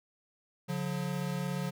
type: tone pair together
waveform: square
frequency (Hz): 142.71 / 179.8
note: D3 / F#3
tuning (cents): -49 / -49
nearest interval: major third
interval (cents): 400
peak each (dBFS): -36 / -35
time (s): 0.68-1.71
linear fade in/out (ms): 20
effects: none